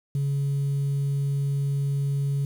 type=tone; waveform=sine; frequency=140 Hz; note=C#3; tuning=18 cents sharp; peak=-20 dBFS; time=0.15-2.45 s; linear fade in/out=2 ms; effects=tanh soft clip ceiling -21 dBFS + 8-bit